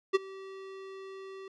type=tone with ADSR envelope; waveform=square; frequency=385.6 Hz; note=G4; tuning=28 cents flat; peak=-20 dBFS; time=0.13-1.48 s; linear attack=22 ms; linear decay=22 ms; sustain=-23 dB; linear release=3 ms; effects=low-pass 4000 Hz 12 dB/octave